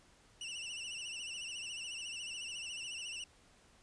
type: tone with vibrato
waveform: sawtooth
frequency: 2803 Hz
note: F7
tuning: 6 cents sharp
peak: -38 dBFS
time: 0.41-3.24 s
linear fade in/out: 2 ms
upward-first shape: sine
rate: 14 Hz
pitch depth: 98 cents each way
effects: pink hiss -65 dBFS RMS until 3.82 s + resampled to 22050 Hz